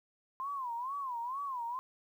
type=tone with vibrato; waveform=sine; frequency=1029 Hz; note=C6; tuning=29 cents flat; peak=-35 dBFS; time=0.4-1.79 s; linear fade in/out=0 ms; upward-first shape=sine; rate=2.2 Hz; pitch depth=180 cents each way; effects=11-bit